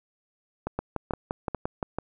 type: two click trains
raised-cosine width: 1 ms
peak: -15 / -14 dBFS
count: 4 / 7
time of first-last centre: 0.67-1.986 / 0.79-1.828 s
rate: 2.28 / 5.78 Hz
effects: none